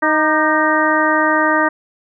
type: harmonic tone with a mistuned harmonic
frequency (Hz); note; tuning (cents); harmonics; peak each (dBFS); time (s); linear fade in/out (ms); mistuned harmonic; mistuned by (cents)
311.1; D#4; 0; 1 / 2 / 3 / 4 / 5 / 6; -19 / -19 / -19 / -19 / -19 / -19; 0.02-1.69; 10; 4; -51
effects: none